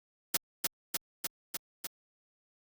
white noise with echo, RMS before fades -27 dBFS, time 0.34-0.37 s, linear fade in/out 5 ms, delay 300 ms, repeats 5, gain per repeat -2 dB, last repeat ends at 1.87 s, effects Opus 48 kbps

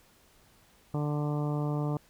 harmonic tone, 147.9 Hz, D3, 13 cents sharp, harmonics 1 / 2 / 3 / 4 / 5 / 6 / 7 / 8, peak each -29 / -35 / -39 / -41 / -43 / -45 / -46 / -47 dBFS, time 0.94-1.97 s, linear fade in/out 2 ms, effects pink hiss -62 dBFS RMS until 2.09 s

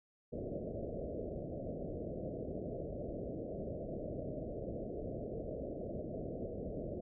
white low-pass noise, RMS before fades -42 dBFS, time 0.32-7.01 s, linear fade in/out 10 ms, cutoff 650 Hz, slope 96 dB/octave, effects none

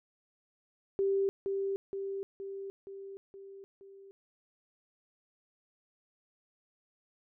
sine tone with echo, 392 Hz, G4, in tune, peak -26 dBFS, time 0.99-1.29 s, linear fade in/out 0 ms, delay 470 ms, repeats 6, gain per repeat -4 dB, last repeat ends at 4.11 s, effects none

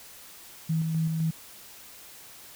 sine tone with tremolo, 161.2 Hz, E3, 38 cents flat, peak -23 dBFS, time 0.69-1.31 s, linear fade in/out 10 ms, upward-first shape square, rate 3.9 Hz, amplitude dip 30%, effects white hiss -48 dBFS RMS until 2.55 s

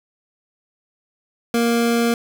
25% pulse tone, 234.1 Hz, A#3, 8 cents sharp, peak -12 dBFS, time 1.54-2.14 s, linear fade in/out 2 ms, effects none

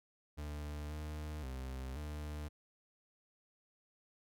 40% pulse tone with pitch steps, 74.3 / 76.1 / 65.2 / 75 Hz, D2 / D#2 / C2 / D2, +21 / -38 / -5 / +37 cents, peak -40 dBFS, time 0.37-2.49 s, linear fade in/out 20 ms, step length 530 ms, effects none

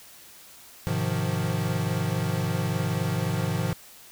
square chord, F minor seventh, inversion first, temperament equal with one note detuned, 103.83 / 127.6 / 155.56 / 174.61 Hz, Ab2 / C3 / Eb3 / F3, 0 / -43 / 0 / 0 cents, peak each -31 dBFS, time 0.87-3.73 s, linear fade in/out 0 ms, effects white hiss -49 dBFS RMS until 4.11 s

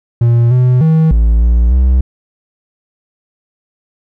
triangle tone with pitch steps, 118.1 / 125.7 / 159.6 / 56.2 / 58.5 / 63.9 Hz, A#2 / B2 / D#3 / A1 / A#1 / C2, +23 / +31 / +44 / +37 / +7 / -40 cents, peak -4 dBFS, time 0.21-2.01 s, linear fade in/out 5 ms, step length 300 ms, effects none

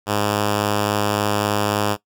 5% pulse tone, 103.6 Hz, G#2, 4 cents flat, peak -7 dBFS, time 0.06-1.97 s, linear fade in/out 50 ms, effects noise-tail reverb RT60 0.1 s tail -17 dB re dry

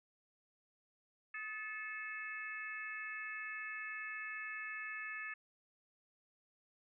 harmonic tone with a mistuned harmonic, 434.7 Hz, A4, 21 cents flat, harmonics 3 / 4 / 5 / 6, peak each -51 / -44 / -48 / -49 dBFS, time 1.34-5.34 s, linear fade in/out 5 ms, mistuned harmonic 3, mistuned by -49 cents, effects none

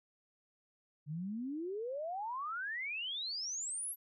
sine exponential sweep, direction up, 142 to 11910 Hz, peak -37 dBFS, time 1.06-3.96 s, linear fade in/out 50 ms, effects none

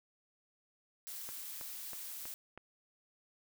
blue noise, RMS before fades -45 dBFS, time 1.07-2.34 s, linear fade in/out 0 ms
click train, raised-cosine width 0.5 ms, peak -33 dBFS, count 5, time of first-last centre 1.29-2.576 s, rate 3.11 Hz
effects none

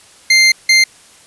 25% pulse tone bursts at uneven times, 2100 Hz, C7, 6 cents sharp, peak -3 dBFS, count 2, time 0.3-0.52 / 0.69-0.84 s, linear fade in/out 5 ms, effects white hiss -44 dBFS RMS until 1.26 s + resampled to 24000 Hz

